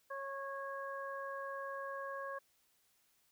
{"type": "harmonic tone", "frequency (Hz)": 549, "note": "C#5", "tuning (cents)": -17, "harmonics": [1, 2, 3], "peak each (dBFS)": [-44, -44, -47], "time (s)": [0.1, 2.39], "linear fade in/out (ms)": 10, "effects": ["white hiss -74 dBFS RMS until 3.31 s"]}